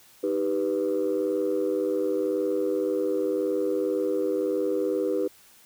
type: chord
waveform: sine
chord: Eb augmented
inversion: none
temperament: equal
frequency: 311.1 / 392 / 493.9 Hz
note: Eb4 / G4 / B4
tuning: 0 / 0 / 0 cents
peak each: -28 / -26 / -26 dBFS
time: 0.23-5.28 s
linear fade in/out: 10 ms
effects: tanh soft clip ceiling -17 dBFS + white hiss -55 dBFS RMS until 5.65 s